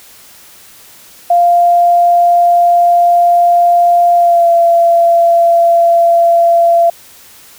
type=tone with pitch glide; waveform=sine; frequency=696 to 680.9 Hz; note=F5 to F5; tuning=-6 to -44 cents; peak=-5 dBFS; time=1.3-6.9 s; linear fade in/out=5 ms; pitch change=-38 cents; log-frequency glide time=4.15-4.5 s; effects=white hiss -39 dBFS RMS until 7.58 s